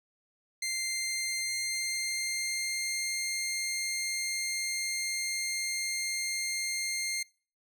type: tone with pitch glide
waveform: 15% pulse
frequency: 2093 to 2114 Hz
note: C7 to C7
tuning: 0 to +17 cents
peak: -24 dBFS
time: 0.62-7.23 s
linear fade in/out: 5 ms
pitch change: +17 cents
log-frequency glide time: 0.79-3.13 s
effects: noise-tail reverb RT60 0.4 s tail -24 dB re dry